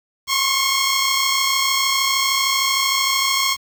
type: tone pair together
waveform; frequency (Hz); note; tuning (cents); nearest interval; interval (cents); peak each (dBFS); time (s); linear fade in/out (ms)
10% pulse; 1066.8 / 1100; C6 / C#6; +33 / -14; minor second; 53; -11; 0.27-3.57; 50
effects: 7-bit